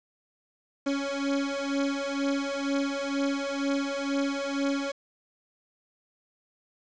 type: beating tone pair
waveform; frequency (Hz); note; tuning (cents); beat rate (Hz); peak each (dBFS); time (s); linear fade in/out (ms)
30% pulse; 277.2 / 279.3; C#4 / C#4; 0 / +13; 2.1; -27; 0.86-4.92; 10
effects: resampled to 16000 Hz + 8-bit